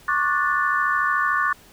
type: chord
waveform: sine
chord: D major seventh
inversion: third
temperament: just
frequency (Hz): 1101.2 / 1174.7 / 1468.3 / 1762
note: C#6 / D6 / F#6 / A6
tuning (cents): -12 / 0 / -14 / +2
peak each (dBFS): -24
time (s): 0.08-1.53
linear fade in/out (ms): 5
effects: pink hiss -50 dBFS RMS until 1.72 s